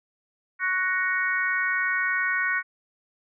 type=harmonic tone with a mistuned harmonic; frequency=370 Hz; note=F#4; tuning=in tune; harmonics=3 / 4 / 5 / 6; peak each=-32 / -26 / -26 / -31 dBFS; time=0.59-2.63 s; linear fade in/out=50 ms; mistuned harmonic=5; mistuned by=+20 cents; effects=none